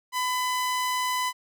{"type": "tone", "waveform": "sawtooth", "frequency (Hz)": 1004, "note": "B5", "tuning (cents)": 28, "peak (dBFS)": -21, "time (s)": [0.12, 1.33], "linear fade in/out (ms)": 50, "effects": []}